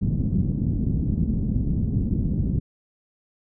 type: low-pass noise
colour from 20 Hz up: white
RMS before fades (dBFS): -23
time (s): 0.01-2.6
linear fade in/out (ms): 20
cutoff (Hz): 220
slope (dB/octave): 24
effects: none